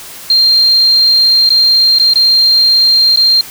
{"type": "tone with dropouts", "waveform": "sine", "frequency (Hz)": 4186, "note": "C8", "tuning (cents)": 0, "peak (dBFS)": -5, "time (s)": [0.3, 3.41], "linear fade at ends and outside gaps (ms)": 2, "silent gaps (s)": [[1.492, 1.503], [1.986, 1.997], [2.136, 2.157], [3.16, 3.172]], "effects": ["white hiss -30 dBFS RMS until 3.5 s"]}